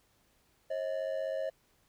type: ring-modulated tone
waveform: triangle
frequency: 587.3 Hz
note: D5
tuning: in tune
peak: -27 dBFS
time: 0.7-1.5 s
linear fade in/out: 10 ms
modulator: 47.9 Hz
effects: pink hiss -70 dBFS RMS until 1.88 s